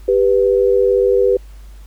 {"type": "tone pair together", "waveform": "sine", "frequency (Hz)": [394.4, 492.2], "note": ["G4", "B4"], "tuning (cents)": [11, -6], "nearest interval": "major third", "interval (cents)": 383, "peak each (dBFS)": -13, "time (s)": [0.08, 1.37], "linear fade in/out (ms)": 5, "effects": ["added 50 Hz sine -34 dBFS peak until 1.86 s", "pink hiss -51 dBFS RMS until 1.86 s"]}